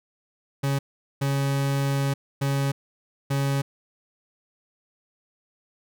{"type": "tone bursts at uneven times", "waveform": "40% pulse", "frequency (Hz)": 138.59, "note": "C#3", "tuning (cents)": 0, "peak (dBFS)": -21, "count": 4, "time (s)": [[0.63, 0.79], [1.21, 2.14], [2.41, 2.72], [3.3, 3.62]], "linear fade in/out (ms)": 10, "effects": []}